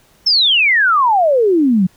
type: exponential sweep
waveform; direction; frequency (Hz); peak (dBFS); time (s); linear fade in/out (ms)
sine; down; 5440 to 174.61; -9; 0.26-1.87; 10
effects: pink hiss -52 dBFS RMS until 1.96 s